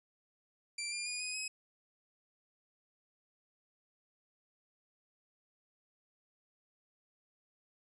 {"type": "tone with pitch steps", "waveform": "15% pulse", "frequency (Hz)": [2353, 2400, 2447, 2496, 2545], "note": ["D7", "D7", "D#7", "D#7", "D#7"], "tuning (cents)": [3, 37, -29, 5, 39], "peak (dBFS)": -30, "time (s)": [0.78, 1.48], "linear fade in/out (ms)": 5, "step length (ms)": 140, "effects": ["resampled to 24000 Hz"]}